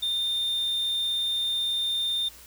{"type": "tone", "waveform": "triangle", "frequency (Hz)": 3619, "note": "A7", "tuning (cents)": 48, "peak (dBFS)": -23, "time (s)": [0.02, 2.29], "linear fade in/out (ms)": 10, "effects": ["added 58 Hz sine -55 dBFS peak until 2.46 s", "white hiss -49 dBFS RMS until 2.46 s"]}